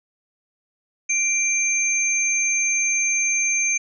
sine tone pair together, 2356 / 6310 Hz, D7 / G8, +5 / +10 cents, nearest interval octave + perfect fourth, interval 1705 cents, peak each -21 dBFS, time 1.09-3.78 s, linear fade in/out 10 ms, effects none

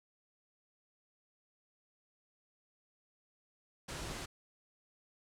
pink low-pass noise, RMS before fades -43 dBFS, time 3.88-4.26 s, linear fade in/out 10 ms, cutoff 9500 Hz, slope 24 dB/octave, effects none

